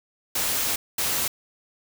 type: noise bursts at uneven times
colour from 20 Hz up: white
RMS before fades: -25 dBFS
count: 2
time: 0.35-0.76 / 0.98-1.28 s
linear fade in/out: 5 ms
effects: none